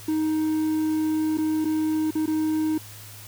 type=tone with dropouts; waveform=triangle; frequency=312.1 Hz; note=D#4; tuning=5 cents sharp; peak=-19 dBFS; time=0.08-2.78 s; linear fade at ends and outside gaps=5 ms; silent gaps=1.374-1.383 / 1.646-1.652 / 2.108-2.152 / 2.26-2.276 s; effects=added 104 Hz sine -44 dBFS peak until 3.27 s + white hiss -44 dBFS RMS until 3.27 s